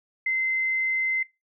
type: tone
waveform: sine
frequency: 2067 Hz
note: C7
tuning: 22 cents flat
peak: -22 dBFS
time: 0.26-1.23 s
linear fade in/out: 5 ms
effects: noise-tail reverb RT60 0.2 s tail -20 dB re dry